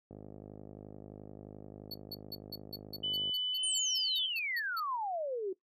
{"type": "click train", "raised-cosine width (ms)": 2, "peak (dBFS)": -34, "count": 165, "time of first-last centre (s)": [0.11, 3.294], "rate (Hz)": 51.5}
{"type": "tone bursts", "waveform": "square", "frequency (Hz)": 4435, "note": "C#8", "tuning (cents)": 0, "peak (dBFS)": -39, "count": 15, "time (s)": [1.91, 4.8], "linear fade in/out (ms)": 5, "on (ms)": 34, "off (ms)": 170}
{"type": "tone with pitch glide", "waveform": "sine", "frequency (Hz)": [3000, 3033], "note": ["F#7", "F#7"], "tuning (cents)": [23, 42], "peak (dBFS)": -31, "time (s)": [3.03, 4.27], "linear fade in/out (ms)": 10, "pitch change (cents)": 19, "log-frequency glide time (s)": [3.51, 3.6]}
{"type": "exponential sweep", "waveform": "sine", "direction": "down", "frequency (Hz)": [9397, 362], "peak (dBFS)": -33, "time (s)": [3.63, 5.53], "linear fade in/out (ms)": 5}
{"effects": ["noise-tail reverb RT60 0.1 s tail -17 dB re dry", "high-pass 80 Hz 12 dB/octave"]}